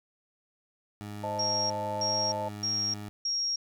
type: tone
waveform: 20% pulse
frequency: 103.83 Hz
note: G#2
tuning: in tune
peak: -33 dBFS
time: 1.01-3.09 s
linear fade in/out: 0 ms
type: chord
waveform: sine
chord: A diminished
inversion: first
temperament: equal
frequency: 523.3 / 622.3 / 880 Hz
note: C5 / Eb5 / A5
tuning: 0 / 0 / 0 cents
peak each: -38 / -35 / -33 dBFS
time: 1.23-2.49 s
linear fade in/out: 10 ms
type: tone bursts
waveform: sine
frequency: 5588 Hz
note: F8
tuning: in tune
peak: -27 dBFS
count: 4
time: 1.39-3.56 s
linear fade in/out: 5 ms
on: 310 ms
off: 310 ms
effects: none